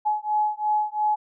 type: beating tone pair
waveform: sine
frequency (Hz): 846 / 848.9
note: G#5 / G#5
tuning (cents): +32 / +38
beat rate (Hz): 2.9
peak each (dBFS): -24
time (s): 0.05-1.16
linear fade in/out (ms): 20
effects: none